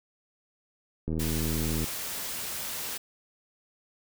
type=click train; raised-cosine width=3 ms; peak=-19 dBFS; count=62; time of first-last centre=1.08-1.843 s; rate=80 Hz
type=noise; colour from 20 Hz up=white; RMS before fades=-35 dBFS; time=1.19-2.98 s; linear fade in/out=10 ms
effects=none